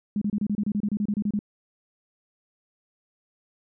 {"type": "tone bursts", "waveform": "sine", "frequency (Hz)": 207, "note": "G#3", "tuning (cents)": -5, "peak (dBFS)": -22, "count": 15, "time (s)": [0.16, 1.391], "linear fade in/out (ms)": 2, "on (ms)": 55, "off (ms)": 29, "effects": []}